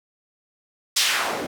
white noise with band-pass filter sweep, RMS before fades -23 dBFS, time 0.96-1.47 s, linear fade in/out 10 ms, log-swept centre 4800 to 270 Hz, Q 1.2, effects none

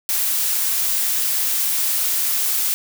blue noise, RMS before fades -20 dBFS, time 0.09-2.74 s, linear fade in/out 0 ms, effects none

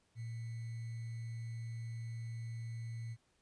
sine tone with sample-and-hold, 115 Hz, A#2, 23 cents flat, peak -40 dBFS, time 0.15-3.17 s, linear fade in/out 50 ms, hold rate 2100 Hz, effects pink hiss -75 dBFS RMS until 3.41 s + resampled to 22050 Hz

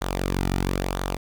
sawtooth tone with flanger, 46.25 Hz, F#1, in tune, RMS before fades -26 dBFS, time 0.01-1.17 s, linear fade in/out 10 ms, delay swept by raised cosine 0.39 to 1.89 ms, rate 1 Hz, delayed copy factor -0.6, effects 9-bit

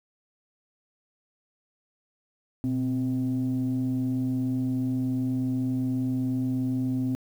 sine tone pair together, 121.85 / 258.5 Hz, B2 / C4, -23 / -21 cents, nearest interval octave + minor second, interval 1302 cents, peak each -28 / -24 dBFS, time 2.64-7.15 s, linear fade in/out 0 ms, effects tanh soft clip ceiling -20 dBFS + 9-bit

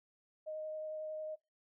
sine tone with vibrato, 621 Hz, D#5, 3 cents flat, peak -39 dBFS, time 0.46-1.36 s, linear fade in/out 20 ms, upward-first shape triangle, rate 11 Hz, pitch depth 10 cents each way, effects noise-tail reverb RT60 0.2 s tail -22 dB re dry

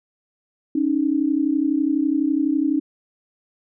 sine tone pair together, 277.2 / 309.2 Hz, C#4 / D#4, 0 / -11 cents, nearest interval major second, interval 189 cents, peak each -20 dBFS, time 0.75-2.8 s, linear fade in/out 5 ms, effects none

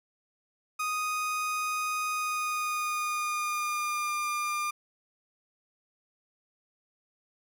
30% pulse tone with pitch glide, 1244.5 to 1200.7 Hz, D#6 to D6, 0 to +38 cents, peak -26 dBFS, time 0.79-4.71 s, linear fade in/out 10 ms, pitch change -62 cents, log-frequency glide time 2.1-4.15 s, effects none

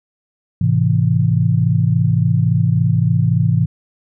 sine chord, A minor, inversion none, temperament equal with one note detuned, 107.24 / 130.81 / 164.81 Hz, A2 / C3 / E3, -44 / 0 / 0 cents, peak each -16 dBFS, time 0.61-3.66 s, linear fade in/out 5 ms, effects none

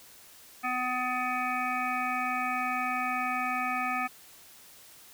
harmonic tone, 251.2 Hz, B3, 30 cents sharp, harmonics 1 / 3 / 5 / 7 / 9 / 10, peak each -38 / -33 / -32 / -38 / -36 / -38 dBFS, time 0.63-4.08 s, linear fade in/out 20 ms, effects white hiss -53 dBFS RMS until 5.13 s

